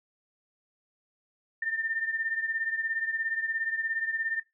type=beating tone pair; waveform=sine; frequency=1800 / 1817 Hz; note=A6 / A#6; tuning=+39 / -45 cents; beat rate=17 Hz; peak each=-30 / -34 dBFS; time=1.62-4.4 s; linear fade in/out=5 ms; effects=noise-tail reverb RT60 0.2 s tail -19 dB re dry